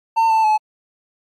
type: tone with pitch steps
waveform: triangle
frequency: 903 / 886 / 859 Hz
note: A5 / A5 / A5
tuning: +45 / +12 / -42 cents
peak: -10 dBFS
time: 0.16-0.58 s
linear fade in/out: 20 ms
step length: 140 ms
effects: MP3 64 kbps